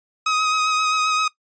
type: tone with vibrato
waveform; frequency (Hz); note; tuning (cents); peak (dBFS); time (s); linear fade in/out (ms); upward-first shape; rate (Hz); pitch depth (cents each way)
sawtooth; 1261; D#6; +23; -14; 0.26-1.28; 5; sine; 7.6; 20
effects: noise-tail reverb RT60 0.1 s tail -18 dB re dry + resampled to 16000 Hz